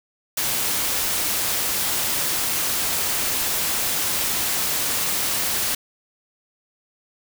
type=noise; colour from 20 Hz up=white; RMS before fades=-23 dBFS; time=0.37-5.75 s; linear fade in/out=5 ms; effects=none